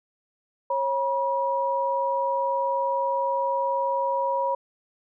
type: tone pair together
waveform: sine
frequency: 545.1 / 964 Hz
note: C#5 / B5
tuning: -29 / -42 cents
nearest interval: minor seventh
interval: 987 cents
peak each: -26 / -24 dBFS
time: 0.7-4.55 s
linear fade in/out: 5 ms
effects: none